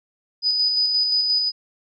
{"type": "tone with tremolo", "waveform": "sine", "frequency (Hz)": 4978, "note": "D#8", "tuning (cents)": 0, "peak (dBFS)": -16, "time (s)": [0.42, 1.52], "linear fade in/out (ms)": 50, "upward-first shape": "square", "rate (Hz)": 5.7, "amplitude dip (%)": 30, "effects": []}